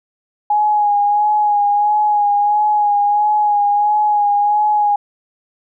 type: tone with vibrato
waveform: sine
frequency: 830.6 Hz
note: G#5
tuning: in tune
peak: -11 dBFS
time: 0.5-4.96 s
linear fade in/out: 5 ms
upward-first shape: sine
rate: 1.5 Hz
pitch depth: 28 cents each way
effects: none